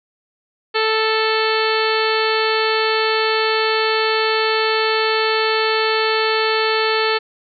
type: harmonic tone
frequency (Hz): 440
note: A4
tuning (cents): 0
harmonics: 1 / 2 / 3 / 4 / 5 / 6 / 7 / 8 / 9 / 10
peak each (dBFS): -19 / -24 / -23 / -24 / -27 / -26 / -28 / -30 / -32 / -26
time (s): 0.74-7.19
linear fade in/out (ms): 20
effects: none